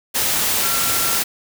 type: tone in noise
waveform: sine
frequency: 1362 Hz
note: F6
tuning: 44 cents flat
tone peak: -28 dBFS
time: 0.62-1.19 s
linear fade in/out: 20 ms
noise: white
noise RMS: -19 dBFS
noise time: 0.14-1.24 s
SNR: -12 dB
effects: none